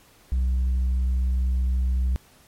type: tone with tanh clipping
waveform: triangle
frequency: 63.4 Hz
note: B1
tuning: 46 cents sharp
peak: -20 dBFS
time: 0.32-2.16 s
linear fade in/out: 0 ms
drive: 7 dB
effects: pink hiss -55 dBFS RMS until 2.47 s + MP3 64 kbps